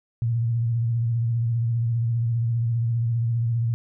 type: tone with vibrato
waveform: sine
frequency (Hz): 116.54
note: A#2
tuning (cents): 0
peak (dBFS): -20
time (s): 0.22-3.74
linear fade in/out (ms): 0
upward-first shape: triangle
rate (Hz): 15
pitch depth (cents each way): 60
effects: none